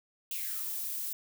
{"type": "noise with high-pass filter sweep", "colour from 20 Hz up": "violet", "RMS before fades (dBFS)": -36, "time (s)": [0.31, 1.13], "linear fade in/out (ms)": 2, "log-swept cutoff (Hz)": [2900, 220], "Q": 4.9, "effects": []}